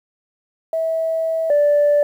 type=tone pair in turn; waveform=sine; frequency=650 / 584.5 Hz; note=E5 / D5; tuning=-24 / -8 cents; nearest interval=major second; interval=184 cents; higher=first; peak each=-17 / -10 dBFS; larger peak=second; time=0.73-1.5 / 1.5-2.03 s; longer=first; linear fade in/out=2 ms; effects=tanh soft clip ceiling -9 dBFS + 8-bit